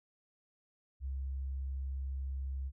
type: tone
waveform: sine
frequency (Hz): 67.1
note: C2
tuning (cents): +44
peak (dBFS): -35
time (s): 1-2.72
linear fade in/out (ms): 50
effects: none